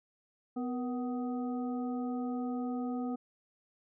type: harmonic tone with a mistuned harmonic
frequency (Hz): 249.8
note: B3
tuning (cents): +20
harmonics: 1 / 2 / 3 / 5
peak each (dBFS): -33 / -43 / -43 / -50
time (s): 0.56-3.16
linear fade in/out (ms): 10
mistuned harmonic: 2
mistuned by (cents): -76
effects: none